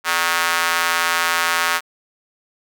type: tone with high-pass filter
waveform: square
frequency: 84.7 Hz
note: E2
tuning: 48 cents sharp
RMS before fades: -19 dBFS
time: 0.04-1.81 s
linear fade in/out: 50 ms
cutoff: 1300 Hz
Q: 1.6
effects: none